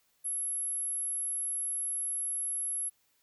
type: tone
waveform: sine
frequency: 11175 Hz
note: F9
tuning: in tune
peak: -31 dBFS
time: 0.24-2.9 s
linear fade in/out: 20 ms
effects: white hiss -72 dBFS RMS until 3.22 s